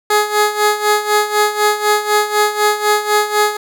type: tone with tremolo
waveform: 15% pulse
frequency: 420 Hz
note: G#4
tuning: 19 cents sharp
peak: -3 dBFS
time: 0.1-3.57 s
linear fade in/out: 5 ms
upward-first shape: sine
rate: 4 Hz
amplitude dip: 75%
effects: none